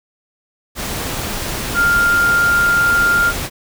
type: tone in noise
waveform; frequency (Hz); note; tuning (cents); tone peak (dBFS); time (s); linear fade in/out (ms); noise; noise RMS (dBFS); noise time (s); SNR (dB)
sine; 1400; F6; +4; -11; 1.74-3.33; 50; pink; -23; 0.75-3.5; +9
effects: none